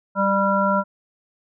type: harmonic tone with a mistuned harmonic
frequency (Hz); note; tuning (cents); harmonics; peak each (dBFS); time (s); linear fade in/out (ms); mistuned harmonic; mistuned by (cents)
196; G3; 0; 1 / 3 / 5 / 7; -22 / -22 / -22 / -22; 0.15-0.84; 50; 3; +24
effects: none